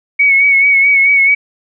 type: tone with vibrato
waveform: sine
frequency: 2226 Hz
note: C#7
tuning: 7 cents sharp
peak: -6 dBFS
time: 0.19-1.35 s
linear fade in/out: 10 ms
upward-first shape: sine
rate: 4.6 Hz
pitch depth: 39 cents each way
effects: none